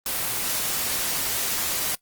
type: noise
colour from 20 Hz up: white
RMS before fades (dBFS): -26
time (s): 0.06-1.95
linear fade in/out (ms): 2
effects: noise-tail reverb RT60 0.1 s tail -20 dB re dry + Opus 24 kbps